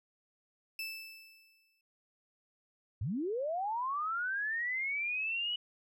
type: tone with exponential decay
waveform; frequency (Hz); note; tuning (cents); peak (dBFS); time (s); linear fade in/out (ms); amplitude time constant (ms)
30% pulse; 2637; E7; 0; -33; 0.79-1.81; 2; 220
type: linear sweep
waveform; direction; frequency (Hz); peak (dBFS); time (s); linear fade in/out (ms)
sine; up; 81.3 to 2960; -32; 3.01-5.56; 5
effects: none